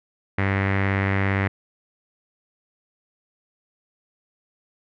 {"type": "tone with low-pass filter", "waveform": "sawtooth", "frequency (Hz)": 97.6, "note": "G2", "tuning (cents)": -7, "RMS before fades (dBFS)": -22, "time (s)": [0.38, 1.48], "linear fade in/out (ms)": 5, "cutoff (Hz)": 2000, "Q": 4.6, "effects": []}